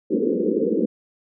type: band-pass noise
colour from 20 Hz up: white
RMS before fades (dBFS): -21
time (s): 0.1-0.86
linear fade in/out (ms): 10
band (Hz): 190 to 500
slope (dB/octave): 96
effects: none